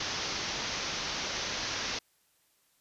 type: low-pass noise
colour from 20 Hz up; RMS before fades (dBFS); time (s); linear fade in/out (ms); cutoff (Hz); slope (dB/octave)
white; -35; 0-1.99; 5; 6300; 96
effects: white hiss -70 dBFS RMS until 2.8 s + resampled to 32000 Hz